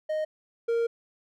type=tone pair in turn; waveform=triangle; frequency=620 / 464.5 Hz; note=D#5 / A#4; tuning=-6 / -6 cents; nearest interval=perfect fourth; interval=500 cents; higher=first; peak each=-24 / -21 dBFS; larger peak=second; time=0.09-0.25 / 0.68-0.87 s; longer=second; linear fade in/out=10 ms; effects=none